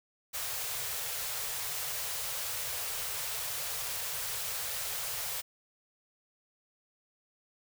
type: band-stop noise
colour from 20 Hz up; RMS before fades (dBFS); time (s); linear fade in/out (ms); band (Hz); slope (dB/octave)
white; -36; 0.33-5.42; 20; 160 to 420; 96
effects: none